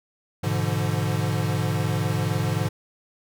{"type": "chord", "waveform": "square", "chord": "G# diminished seventh", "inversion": "none", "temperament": "equal with one note detuned", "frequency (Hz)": [103.83, 123.47, 146.83, 170.63], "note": ["G#2", "B2", "D3", "F3"], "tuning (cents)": [0, 0, 0, -40], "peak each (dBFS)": [-27, -30, -28, -30], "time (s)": [0.43, 2.69], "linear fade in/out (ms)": 10, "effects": []}